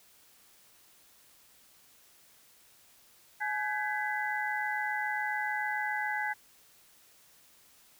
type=tone cluster; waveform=sine; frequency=846 / 1530 / 1657 / 2002 Hz; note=G#5 / G6 / G#6 / B6; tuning=+32 / -42 / -4 / +23 cents; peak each=-34 / -37 / -36 / -36 dBFS; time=3.4-6.34 s; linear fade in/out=20 ms; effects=white hiss -61 dBFS RMS until 7.99 s